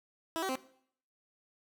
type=tone with pitch steps; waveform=15% pulse; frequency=327.2 / 382 / 260.9 Hz; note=E4 / G4 / C4; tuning=-13 / -45 / -5 cents; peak=-26 dBFS; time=0.36-0.555 s; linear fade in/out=0 ms; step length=65 ms; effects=noise-tail reverb RT60 0.6 s tail -17 dB re dry